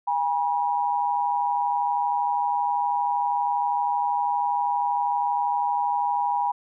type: tone pair together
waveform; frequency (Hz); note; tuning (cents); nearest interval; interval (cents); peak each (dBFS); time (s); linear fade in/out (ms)
sine; 814 / 966.6; G#5 / B5; -35 / -38; minor third; 297; -24; 0.07-6.52; 10
effects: none

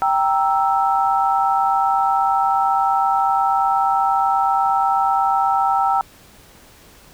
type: chord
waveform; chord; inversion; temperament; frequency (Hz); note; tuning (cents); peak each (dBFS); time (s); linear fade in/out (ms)
sine; E diminished; first; equal; 784 / 932.3 / 1318.5; G5 / Bb5 / E6; 0 / 0 / 0; -17 / -21 / -20; 0.02-6.01; 0
effects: pink hiss -47 dBFS RMS until 7.13 s

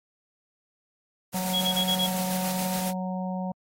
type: noise with tremolo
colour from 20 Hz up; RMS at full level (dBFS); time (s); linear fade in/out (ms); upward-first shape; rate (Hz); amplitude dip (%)
white; -33; 1.32-2.93; 50; square; 7.1; 25
type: harmonic tone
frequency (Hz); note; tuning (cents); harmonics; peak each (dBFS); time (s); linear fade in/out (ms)
185; F#3; 0; 1 / 3 / 4 / 5; -29 / -37 / -37 / -39; 1.34-3.52; 5
type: tone bursts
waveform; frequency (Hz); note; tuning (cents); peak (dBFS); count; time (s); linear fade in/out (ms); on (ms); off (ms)
sine; 3322; G#7; 0; -23; 5; 1.53-2.073; 20; 87; 27
effects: AAC 48 kbps

